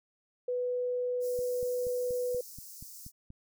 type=tone; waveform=sine; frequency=495.1 Hz; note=B4; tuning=4 cents sharp; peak=-29 dBFS; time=0.48-2.41 s; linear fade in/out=5 ms
type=high-pass noise; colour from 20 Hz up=white; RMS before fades=-48 dBFS; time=1.2-3.12 s; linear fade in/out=50 ms; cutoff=4900 Hz; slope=48 dB/octave
type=click train; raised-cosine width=5 ms; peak=-35 dBFS; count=9; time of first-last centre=1.39-3.304 s; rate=4.18 Hz
effects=none

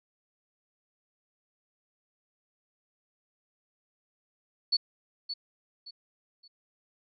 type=tone with echo; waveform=sine; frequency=4435 Hz; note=C#8; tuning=in tune; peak=-22 dBFS; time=4.72-4.77 s; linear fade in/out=10 ms; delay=570 ms; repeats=3; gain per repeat=-10 dB; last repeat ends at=6.48 s; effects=none

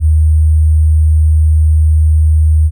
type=tone with sample-and-hold; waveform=sine; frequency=77.78 Hz; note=D#2; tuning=in tune; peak=-5 dBFS; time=0-2.71 s; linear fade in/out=50 ms; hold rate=8820 Hz; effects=none

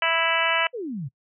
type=harmonic tone; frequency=329.6 Hz; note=E4; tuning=in tune; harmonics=2 / 3 / 4 / 5 / 6 / 7 / 8 / 9; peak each=-28 / -28 / -28 / -28 / -28 / -28 / -28 / -28 dBFS; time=0.02-0.67 s; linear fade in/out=2 ms
type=exponential sweep; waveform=sine; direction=down; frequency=526 to 123.47 Hz; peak=-28 dBFS; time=0.73-1.09 s; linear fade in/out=20 ms
effects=noise-tail reverb RT60 0.1 s tail -24 dB re dry

